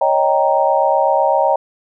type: chord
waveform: sine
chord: Eb dominant seventh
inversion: third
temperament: equal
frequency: 554.4 / 622.3 / 784 / 932.3 Hz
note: Db5 / Eb5 / G5 / Bb5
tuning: 0 / 0 / 0 / 0 cents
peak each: -17 dBFS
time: 0.01-1.56 s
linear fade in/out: 5 ms
effects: none